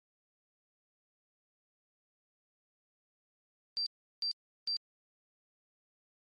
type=tone bursts; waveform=sine; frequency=4699 Hz; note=D8; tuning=in tune; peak=-30 dBFS; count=3; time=3.77-4.766 s; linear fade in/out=0 ms; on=92 ms; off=360 ms; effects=tanh soft clip ceiling -27 dBFS + MP3 48 kbps